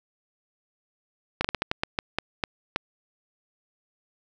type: slowing click train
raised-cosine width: 0.3 ms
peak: -8 dBFS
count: 11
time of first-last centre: 1.41-2.761 s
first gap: 35 ms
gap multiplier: 1.28
effects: none